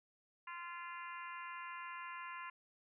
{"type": "harmonic tone", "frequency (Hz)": 345.8, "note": "F4", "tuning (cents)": -17, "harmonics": [3, 4, 5, 6, 7, 8], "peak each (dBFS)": [-47, -53, -53, -54, -57, -56], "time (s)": [0.47, 2.5], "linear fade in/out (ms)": 5, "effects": []}